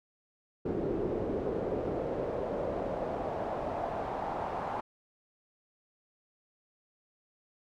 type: noise with band-pass filter sweep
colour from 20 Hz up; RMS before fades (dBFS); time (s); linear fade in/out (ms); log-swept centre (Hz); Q
brown; -34; 0.65-4.81; 10; 390 to 870; 2.7
effects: none